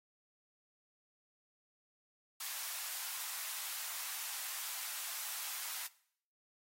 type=high-pass noise; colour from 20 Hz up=white; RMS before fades=-42 dBFS; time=2.4-5.87 s; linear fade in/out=5 ms; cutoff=800 Hz; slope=24 dB/octave; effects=noise-tail reverb RT60 0.6 s tail -19 dB re dry + AAC 48 kbps